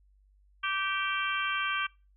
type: harmonic tone with a mistuned harmonic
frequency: 388.6 Hz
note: G4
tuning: 15 cents flat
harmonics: 3 / 4 / 5 / 6 / 7 / 8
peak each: -33 / -33 / -45 / -36 / -37 / -37 dBFS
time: 0.63-1.87 s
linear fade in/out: 10 ms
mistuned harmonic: 8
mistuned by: +28 cents
effects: noise-tail reverb RT60 0.3 s tail -24 dB re dry + added 49 Hz sine -60 dBFS peak until 2.16 s